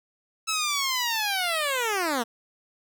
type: linear sweep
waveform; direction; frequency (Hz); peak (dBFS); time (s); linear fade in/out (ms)
10% pulse; down; 1318.5 to 220.2; -16; 0.47-2.24; 20
effects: none